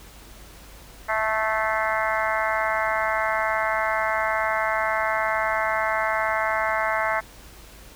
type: harmonic tone with a mistuned harmonic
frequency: 218.9 Hz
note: A3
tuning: 9 cents flat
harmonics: 3 / 4 / 5 / 6 / 7 / 8 / 9 / 10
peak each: -27 / -28 / -29 / -30 / -30 / -31 / -32 / -32 dBFS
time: 1.08-7.21 s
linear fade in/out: 20 ms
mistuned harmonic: 10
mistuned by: -63 cents
effects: added 50 Hz sine -47 dBFS peak until 7.95 s + pink hiss -47 dBFS RMS until 7.95 s